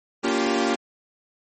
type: chord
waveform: sawtooth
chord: G half-diminished seventh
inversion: first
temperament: equal with one note detuned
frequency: 233.1 / 283.2 / 349.2 / 392 Hz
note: Bb3 / Db4 / F4 / G4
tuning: 0 / +37 / 0 / 0 cents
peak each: -22 dBFS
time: 0.23-0.76 s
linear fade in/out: 20 ms
effects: MP3 32 kbps

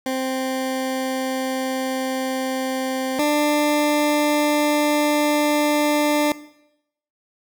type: tone pair in turn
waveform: 20% pulse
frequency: 261.6 / 296.7 Hz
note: C4 / D4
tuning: 0 / +18 cents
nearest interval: major second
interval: 218 cents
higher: second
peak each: -17 / -12 dBFS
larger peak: second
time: 0.06-3.19 / 3.19-6.32 s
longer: neither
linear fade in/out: 2 ms
effects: noise-tail reverb RT60 0.8 s tail -18 dB re dry

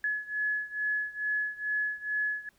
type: beating tone pair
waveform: sine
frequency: 1700 / 1702.3 Hz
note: G#6 / G#6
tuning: +40 / +42 cents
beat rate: 2.3 Hz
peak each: -31 / -33 dBFS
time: 0.04-2.49 s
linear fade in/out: 2 ms
effects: pink hiss -68 dBFS RMS until 2.58 s

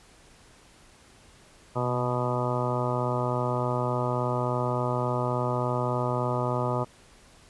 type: harmonic tone with a mistuned harmonic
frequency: 123.47 Hz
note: B2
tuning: in tune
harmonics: 1 / 2 / 3 / 4 / 5 / 6 / 7 / 8 / 9 / 10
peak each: -29 / -35 / -34 / -34 / -32 / -40 / -35 / -35 / -40 / -35 dBFS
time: 1.75-6.85 s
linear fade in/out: 20 ms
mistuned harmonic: 1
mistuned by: +35 cents
effects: pink hiss -55 dBFS RMS until 7.49 s + resampled to 24000 Hz

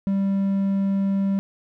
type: tone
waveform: triangle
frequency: 196 Hz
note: G3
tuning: in tune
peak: -17 dBFS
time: 0.07-1.39 s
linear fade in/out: 0 ms
effects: none

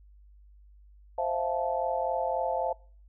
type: chord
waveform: sine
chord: F major seventh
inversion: second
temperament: just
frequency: 523.8 / 654.8 / 698.5 / 873.1 Hz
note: C5 / E5 / F5 / A5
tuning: +2 / -12 / 0 / -14 cents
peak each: -32 dBFS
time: 1.18-2.73 s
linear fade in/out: 5 ms
effects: noise-tail reverb RT60 0.5 s tail -26 dB re dry + added 50 Hz sine -52 dBFS peak until 3.08 s

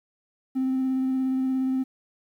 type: tone with vibrato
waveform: triangle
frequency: 261.6 Hz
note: C4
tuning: in tune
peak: -19 dBFS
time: 0.55-1.84 s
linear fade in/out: 20 ms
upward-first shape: square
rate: 17 Hz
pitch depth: 10 cents each way
effects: tanh soft clip ceiling -18 dBFS + 10-bit

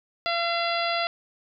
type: harmonic tone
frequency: 682 Hz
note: F5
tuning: 41 cents flat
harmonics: 1 / 2 / 3 / 4 / 5 / 6 / 7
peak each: -27 / -30 / -32 / -33 / -34 / -35 / -35 dBFS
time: 0.26-1.07 s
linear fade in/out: 0 ms
effects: none

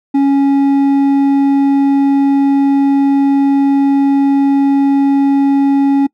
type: tone with hard clipping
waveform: sine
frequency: 277.2 Hz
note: C#4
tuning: in tune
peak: -9 dBFS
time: 0.14-6.07 s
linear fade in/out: 10 ms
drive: 5 dB
effects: noise-tail reverb RT60 0.1 s tail -24 dB re dry

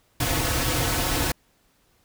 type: noise with comb filter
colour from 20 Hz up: pink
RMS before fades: -24 dBFS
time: 0.2-1.32 s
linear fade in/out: 5 ms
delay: 5 ms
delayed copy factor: -0.95
effects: pink hiss -64 dBFS RMS until 2.04 s

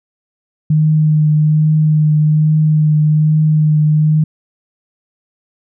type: tone with vibrato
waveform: sine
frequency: 153.6 Hz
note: D#3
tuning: 22 cents flat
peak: -8 dBFS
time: 0.7-4.24 s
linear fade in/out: 5 ms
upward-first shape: triangle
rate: 1.2 Hz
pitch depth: 19 cents each way
effects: none

